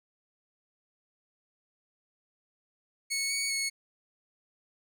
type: tone with pitch steps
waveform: 15% pulse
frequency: 2205 / 2235 / 2196 Hz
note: C#7 / C#7 / C#7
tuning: -10 / +14 / -17 cents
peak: -22 dBFS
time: 3.1-3.7 s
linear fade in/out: 20 ms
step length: 200 ms
effects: none